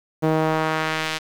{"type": "tone with band-pass filter sweep", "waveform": "sawtooth", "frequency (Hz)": 157.7, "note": "D#3", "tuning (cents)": 24, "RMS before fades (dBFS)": -22, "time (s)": [0.22, 1.19], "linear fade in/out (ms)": 20, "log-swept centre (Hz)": [450, 3400], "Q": 0.87, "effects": ["7-bit"]}